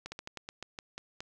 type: slowing click train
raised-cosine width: 0.2 ms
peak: -23 dBFS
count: 10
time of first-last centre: 0.06-1.205 s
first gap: 60 ms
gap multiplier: 1.18
effects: none